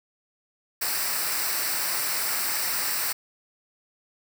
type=noise with comb filter; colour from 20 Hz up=white; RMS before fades=-27 dBFS; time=0.81-3.13 s; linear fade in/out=10 ms; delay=0.3 ms; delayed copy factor=-0.65; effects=none